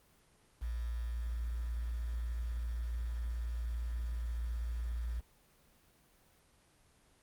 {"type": "tone with quantisation", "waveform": "sine", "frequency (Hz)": 58.27, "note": "A#1", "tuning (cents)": 0, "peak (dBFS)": -34, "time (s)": [0.61, 5.21], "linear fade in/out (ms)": 20, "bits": 9, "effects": ["pink hiss -67 dBFS RMS until 7.22 s", "Opus 24 kbps"]}